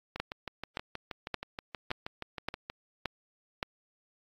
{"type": "two click trains", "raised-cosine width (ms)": 0.3, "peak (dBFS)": [-15, -21], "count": [7, 17], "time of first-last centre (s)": [[0.2, 3.629], [0.16, 2.7]], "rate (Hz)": [1.75, 6.3], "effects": ["AAC 32 kbps"]}